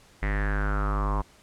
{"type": "tone with low-pass filter sweep", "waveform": "square", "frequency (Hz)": 50.7, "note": "G#1", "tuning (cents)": -41, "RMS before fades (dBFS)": -26, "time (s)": [0.22, 1.22], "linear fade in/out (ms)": 10, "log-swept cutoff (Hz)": [2000, 1000], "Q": 7.5, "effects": ["pink hiss -56 dBFS RMS until 1.42 s", "low-pass 10000 Hz 12 dB/octave"]}